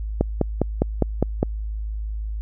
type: click train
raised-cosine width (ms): 2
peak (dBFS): -4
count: 7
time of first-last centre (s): 0.21-1.43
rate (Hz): 4.92
effects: added 53 Hz sine -25 dBFS peak until 2.41 s